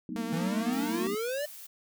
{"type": "chord", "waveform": "sine", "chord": "B dominant seventh", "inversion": "second", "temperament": "equal with one note detuned", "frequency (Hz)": [188.78, 220, 246.9, 311.1], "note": ["F#3", "A3", "B3", "D#4"], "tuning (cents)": [35, 0, 0, 0], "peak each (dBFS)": [-40, -40, -38, -39], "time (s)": [0.09, 1.15], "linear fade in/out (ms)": 2}
{"type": "tone with vibrato", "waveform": "sawtooth", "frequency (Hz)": 228.4, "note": "A#3", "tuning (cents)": -35, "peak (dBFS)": -30, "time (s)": [0.16, 1.07], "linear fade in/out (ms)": 0, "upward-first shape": "sine", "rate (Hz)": 9.1, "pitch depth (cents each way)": 19}
{"type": "exponential sweep", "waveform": "square", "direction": "up", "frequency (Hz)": [157.5, 608], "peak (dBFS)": -31, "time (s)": [0.32, 1.46], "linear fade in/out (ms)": 10}
{"type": "noise", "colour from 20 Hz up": "blue", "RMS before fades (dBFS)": -46, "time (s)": [0.72, 1.67], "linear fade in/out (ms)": 10}
{"effects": []}